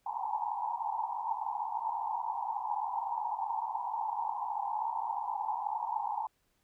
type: band-pass noise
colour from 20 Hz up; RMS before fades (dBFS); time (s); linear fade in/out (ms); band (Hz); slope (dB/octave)
pink; -35; 0.06-6.27; 5; 810 to 960; 96
effects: pink hiss -75 dBFS RMS until 6.63 s